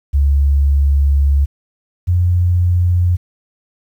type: tone pair in turn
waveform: sine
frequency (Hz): 70.3 / 88.53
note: C#2 / F2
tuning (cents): +25 / +24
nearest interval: major third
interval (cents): 399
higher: second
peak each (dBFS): -9 / -10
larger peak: first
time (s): 0.13-1.46 / 2.07-3.17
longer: first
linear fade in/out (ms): 20
effects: 8-bit